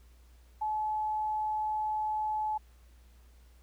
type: tone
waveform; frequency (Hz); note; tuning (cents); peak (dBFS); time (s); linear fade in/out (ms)
sine; 858; A5; -44; -29; 0.61-2.58; 10
effects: added 60 Hz sine -55 dBFS peak until 3.62 s + pink hiss -67 dBFS RMS until 3.62 s